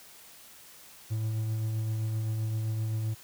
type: tone with tremolo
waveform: triangle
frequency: 110 Hz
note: A2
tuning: in tune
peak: -25 dBFS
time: 1.1-3.15 s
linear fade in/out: 20 ms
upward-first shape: triangle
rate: 7.7 Hz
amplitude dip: 25%
effects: white hiss -52 dBFS RMS until 3.23 s